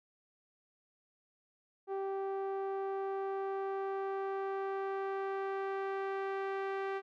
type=tone with low-pass filter sweep; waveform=sawtooth; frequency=389.6 Hz; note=G4; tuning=11 cents flat; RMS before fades=-37 dBFS; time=1.87-7.02 s; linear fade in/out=50 ms; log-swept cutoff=810 to 1900 Hz; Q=1.1; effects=none